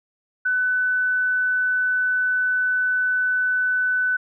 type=tone; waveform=sine; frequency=1500 Hz; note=F#6; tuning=23 cents sharp; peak=-18 dBFS; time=0.45-4.17 s; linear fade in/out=10 ms; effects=none